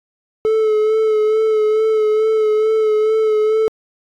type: tone with vibrato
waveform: triangle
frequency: 433.8 Hz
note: A4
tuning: 25 cents flat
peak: -10 dBFS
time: 0.45-3.68 s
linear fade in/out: 0 ms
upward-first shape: sine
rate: 2.3 Hz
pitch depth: 26 cents each way
effects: AAC 64 kbps